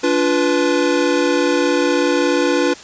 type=chord; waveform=square; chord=B diminished; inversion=first; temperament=equal with one note detuned; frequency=289 / 349.2 / 493.9 Hz; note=D4 / F4 / B4; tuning=-28 / 0 / 0 cents; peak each=-19 dBFS; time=0.03-2.74 s; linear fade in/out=10 ms; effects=white hiss -37 dBFS RMS until 2.83 s + resampled to 16000 Hz